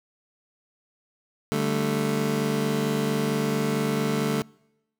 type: chord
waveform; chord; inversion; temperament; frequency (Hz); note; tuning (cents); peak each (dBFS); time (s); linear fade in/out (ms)
25% pulse; D suspended fourth; none; just; 146.83 / 195.78 / 220.2; D3 / G3 / A3; 0 / -2 / +2; -24 / -27 / -23; 1.52-4.42; 0
effects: noise-tail reverb RT60 0.9 s tail -26 dB re dry